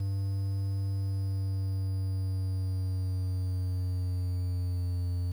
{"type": "tone with pitch glide", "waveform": "triangle", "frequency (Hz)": [97.6, 88.98], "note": ["G2", "F2"], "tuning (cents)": [-7, 33], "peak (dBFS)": -26, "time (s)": [0, 5.32], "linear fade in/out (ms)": 5, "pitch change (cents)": -160, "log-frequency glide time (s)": [0.9, 5.08], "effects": ["9-bit"]}